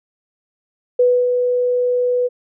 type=tone with ADSR envelope; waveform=sine; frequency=493.9 Hz; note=B4; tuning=in tune; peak=-9 dBFS; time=0.99-2.29 s; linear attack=7 ms; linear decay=270 ms; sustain=-5 dB; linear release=30 ms; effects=none